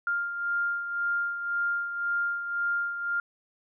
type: beating tone pair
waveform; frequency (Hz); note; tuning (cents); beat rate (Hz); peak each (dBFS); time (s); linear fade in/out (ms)
sine; 1400 / 1401.9; F6 / F6; +4 / +6; 1.9; -27 / -35; 0.07-3.2; 2
effects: none